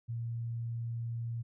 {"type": "tone", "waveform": "sine", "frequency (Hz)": 116.54, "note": "A#2", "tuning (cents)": 0, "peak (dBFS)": -34, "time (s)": [0.08, 1.43], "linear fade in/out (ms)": 20, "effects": []}